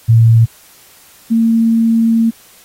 sine tone pair in turn, 114.2 / 227.5 Hz, A#2 / A#3, -35 / -42 cents, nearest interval octave, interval 1193 cents, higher second, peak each -4 / -8 dBFS, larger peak first, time 0.08-0.46 / 1.3-2.31 s, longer second, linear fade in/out 20 ms, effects white hiss -44 dBFS RMS until 2.64 s + AAC 48 kbps

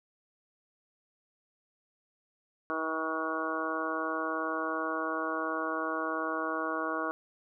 harmonic tone, 159.9 Hz, D#3, 48 cents sharp, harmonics 2 / 3 / 4 / 5 / 6 / 7 / 8 / 9, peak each -37 / -39 / -38 / -44 / -44 / -35 / -42 / -37 dBFS, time 2.7-7.11 s, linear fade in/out 0 ms, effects none

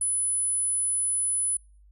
sine tone, 10000 Hz, D#9, 8 cents sharp, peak -23 dBFS, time 0.01-1.57 s, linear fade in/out 5 ms, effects noise-tail reverb RT60 0.4 s tail -26 dB re dry + added 50 Hz sine -52 dBFS peak until 1.91 s

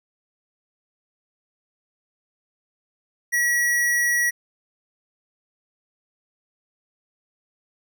square tone, 1924 Hz, B6, 46 cents flat, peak -19 dBFS, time 3.32-4.31 s, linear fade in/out 20 ms, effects none

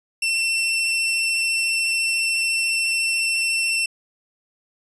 sawtooth tone with vibrato, 2696 Hz, E7, 38 cents sharp, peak -16 dBFS, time 0.22-3.86 s, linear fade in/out 5 ms, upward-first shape sine, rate 14 Hz, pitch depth 9 cents each way, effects resampled to 24000 Hz

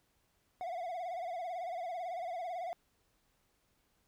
triangle tone with vibrato, 702 Hz, F5, 9 cents sharp, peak -35 dBFS, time 0.61-2.73 s, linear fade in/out 0 ms, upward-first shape sine, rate 18 Hz, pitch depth 100 cents each way, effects pink hiss -75 dBFS RMS until 4.07 s

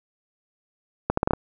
accelerating click train, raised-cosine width 1 ms, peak -6 dBFS, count 6, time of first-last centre 1.1-1.335 s, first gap 74 ms, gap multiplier 0.77, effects none

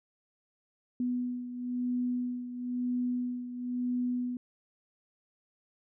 sine beating tone pair, 246.9 / 247.9 Hz, B3 / B3, 0 / +7 cents, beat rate 1 Hz, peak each -31 / -37 dBFS, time 1-4.37 s, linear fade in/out 2 ms, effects none

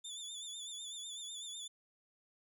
25% pulse tone with vibrato, 3508 Hz, A7, 6 cents flat, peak -39 dBFS, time 0.04-1.68 s, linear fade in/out 10 ms, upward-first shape sine, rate 8 Hz, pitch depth 63 cents each way, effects none

